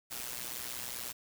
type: noise with amplitude modulation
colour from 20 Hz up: white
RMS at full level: -37 dBFS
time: 0.1-1.13 s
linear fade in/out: 20 ms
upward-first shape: sine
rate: 122 Hz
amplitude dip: 80%
effects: none